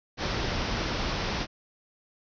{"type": "low-pass noise", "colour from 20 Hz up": "pink", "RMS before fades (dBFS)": -30, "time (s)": [0.17, 1.47], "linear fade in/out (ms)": 50, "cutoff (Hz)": 5800, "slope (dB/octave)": 96, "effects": []}